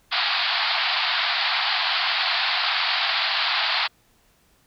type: band-pass noise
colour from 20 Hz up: white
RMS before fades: -23 dBFS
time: 0.11-3.88 s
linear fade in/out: 20 ms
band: 670 to 4700 Hz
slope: 96 dB/octave
effects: pink hiss -61 dBFS RMS until 4.66 s